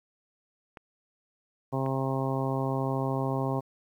clicks, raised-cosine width 0.5 ms, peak -28 dBFS, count 2, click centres 0.772 / 1.862 s
harmonic tone, 133.7 Hz, C3, 38 cents sharp, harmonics 1 / 2 / 3 / 4 / 5 / 6 / 7 / 8, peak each -30 / -33 / -35 / -36 / -37 / -38 / -38 / -39 dBFS, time 1.72-3.61 s, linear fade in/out 20 ms
effects 10-bit

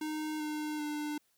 square tone with pitch steps, 308.2 / 303.4 / 298.7 Hz, D#4 / D#4 / D4, -16 / -44 / +29 cents, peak -35 dBFS, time 0.01-1.18 s, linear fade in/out 5 ms, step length 390 ms, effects white hiss -73 dBFS RMS until 1.37 s

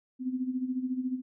sine tone with tremolo, 255.6 Hz, C4, 40 cents flat, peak -26 dBFS, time 0.19-1.22 s, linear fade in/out 50 ms, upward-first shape sine, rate 14 Hz, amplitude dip 70%, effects none

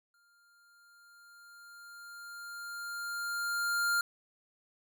square tone with exponential growth, 1400 Hz, F6, 4 cents sharp, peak -27 dBFS, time 0.14-4.01 s, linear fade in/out 2 ms, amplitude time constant 840 ms, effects none

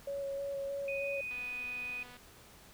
sine tone with vibrato, 556 Hz, C#5, 5 cents sharp, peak -35 dBFS, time 0.07-1.21 s, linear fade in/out 5 ms, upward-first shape square, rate 3.2 Hz, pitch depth 11 cents each way
sine tone, 2489 Hz, D#7, in tune, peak -37 dBFS, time 0.88-2.03 s, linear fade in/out 2 ms
click train, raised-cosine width 0.3 ms, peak -38 dBFS, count 212, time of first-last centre 1.31-2.168 s, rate 246 Hz
effects pink hiss -57 dBFS RMS until 2.73 s

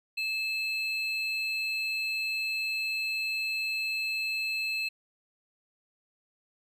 triangle tone pair together, 2617 / 4158 Hz, E7 / C8, -13 / -12 cents, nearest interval minor sixth, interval 801 cents, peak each -28 / -35 dBFS, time 0.17-4.89 s, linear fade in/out 10 ms, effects none

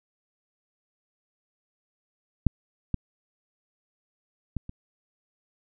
clicks, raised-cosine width 5 ms, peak -6 / -13 / -17 / -25 dBFS, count 4, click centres 2.467 / 2.943 / 4.567 / 4.694 s, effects none

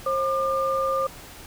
sine tone pair together, 534.2 / 1200 Hz, C5 / D6, +36 / +37 cents, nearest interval octave + major second, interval 1401 cents, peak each -24 dBFS, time 0.06-1.07 s, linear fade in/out 5 ms, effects pink hiss -43 dBFS RMS until 1.46 s

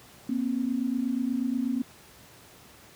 sine tone pair together, 237.9 / 266.2 Hz, A#3 / C4, +35 / +30 cents, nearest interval major second, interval 195 cents, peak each -28 dBFS, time 0.29-1.82 s, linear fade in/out 5 ms, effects pink hiss -52 dBFS RMS until 2.95 s + high-pass 80 Hz 12 dB/octave

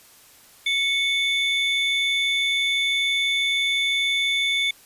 triangle tone pair together, 2217 / 3519 Hz, C#7 / A7, 0 / 0 cents, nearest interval minor sixth, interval 800 cents, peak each -21 / -21 dBFS, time 0.66-4.71 s, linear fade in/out 5 ms, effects white hiss -51 dBFS RMS until 4.85 s + resampled to 32000 Hz

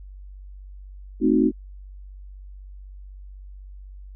sine chord, A diminished seventh, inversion none, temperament equal, 220 / 261.6 / 311.1 / 370 Hz, A3 / C4 / Eb4 / Gb4, 0 / 0 / 0 / 0 cents, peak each -22 / -20 / -20 / -23 dBFS, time 1.2-1.52 s, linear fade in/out 50 ms, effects added 48 Hz sine -38 dBFS peak until 4.15 s

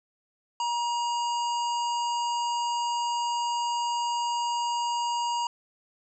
harmonic tone, 950 Hz, A#5, 33 cents sharp, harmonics 1 / 3 / 5 / 7 / 8, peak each -26 / -36 / -40 / -43 / -44 dBFS, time 0.6-5.47 s, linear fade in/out 2 ms, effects none

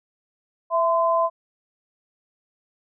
sine tone pair together, 663 / 1025.9 Hz, E5 / C6, +10 / -34 cents, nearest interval minor sixth, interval 756 cents, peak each -20 dBFS, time 0.7-1.3 s, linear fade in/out 50 ms, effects none

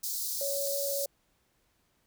white high-pass noise, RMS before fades -34 dBFS, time 0.03-1.06 s, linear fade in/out 10 ms, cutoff 4100 Hz, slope 48 dB/octave
sine tone, 560 Hz, C#5, 18 cents sharp, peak -32 dBFS, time 0.41-1.06 s, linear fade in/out 2 ms
effects pink hiss -72 dBFS RMS until 2.06 s

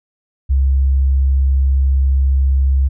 sine tone, 67.3 Hz, C2, 49 cents sharp, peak -10 dBFS, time 0.49-2.89 s, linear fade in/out 20 ms, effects none

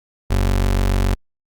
30% pulse tone, 47.07 Hz, F#1, 30 cents sharp, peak -12 dBFS, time 0.3-1.15 s, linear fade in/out 10 ms, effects Opus 48 kbps

